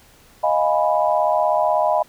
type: chord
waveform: sine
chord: F half-diminished seventh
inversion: third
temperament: equal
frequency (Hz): 622.3 / 698.5 / 830.6 / 987.8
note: Eb5 / F5 / Ab5 / Cb6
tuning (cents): 0 / 0 / 0 / 0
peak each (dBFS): -19 / -21 / -22 / -22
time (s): 0.43-2.03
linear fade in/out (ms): 10
effects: pink hiss -51 dBFS RMS until 2.08 s